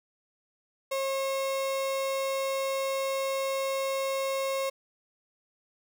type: tone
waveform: 35% pulse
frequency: 540 Hz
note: C#5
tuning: 45 cents flat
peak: -26 dBFS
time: 0.91-4.7 s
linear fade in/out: 10 ms
effects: none